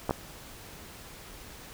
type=clicks; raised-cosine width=1 ms; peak=-13 dBFS; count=2; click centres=0.094 / 0.109 s; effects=pink hiss -47 dBFS RMS until 1.73 s